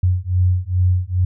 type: beating tone pair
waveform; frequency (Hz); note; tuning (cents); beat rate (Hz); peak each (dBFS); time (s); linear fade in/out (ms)
sine; 89.8 / 92.2; F2 / F#2; +49 / -6; 2.4; -17; 0.03-1.25; 5
effects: none